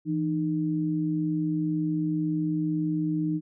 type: tone pair together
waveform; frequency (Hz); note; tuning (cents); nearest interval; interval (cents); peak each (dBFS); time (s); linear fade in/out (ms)
sine; 164.81 / 306.8; E3 / D#4; 0 / -24; major seventh; 1076; -28 / -26; 0.05-3.41; 50
effects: none